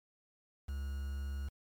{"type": "tone with quantisation", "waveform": "triangle", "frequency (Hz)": 69.3, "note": "C#2", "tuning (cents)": 0, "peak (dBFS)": -34, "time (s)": [0.68, 1.49], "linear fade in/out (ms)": 10, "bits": 9, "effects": ["MP3 96 kbps"]}